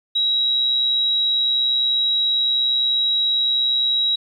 sine tone, 3857 Hz, B7, 42 cents flat, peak -16 dBFS, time 0.15-4.16 s, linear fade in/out 10 ms, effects 9-bit

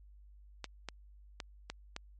clicks, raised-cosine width 0.2 ms, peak -22 dBFS, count 5, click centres 0.643 / 0.887 / 1.402 / 1.7 / 1.964 s, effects added 50 Hz sine -54 dBFS peak until 2.19 s + MP3 48 kbps

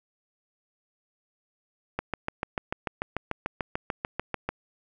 click train, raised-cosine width 0.5 ms, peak -13 dBFS, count 18, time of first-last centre 1.99-4.49 s, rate 6.8 Hz, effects none

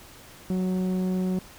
sawtooth tone with low-pass filter, 185 Hz, F#3, in tune, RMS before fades -26 dBFS, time 0.5-1.39 s, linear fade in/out 2 ms, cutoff 380 Hz, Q 0.59, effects pink hiss -48 dBFS RMS until 1.58 s

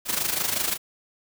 white noise with amplitude modulation, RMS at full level -23 dBFS, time 0.05-0.78 s, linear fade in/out 50 ms, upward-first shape sine, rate 25.5 Hz, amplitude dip 70%, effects none

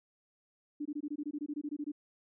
sine tone bursts, 294.7 Hz, D4, 6 cents sharp, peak -34 dBFS, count 15, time 0.8-1.919 s, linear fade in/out 10 ms, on 55 ms, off 21 ms, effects none

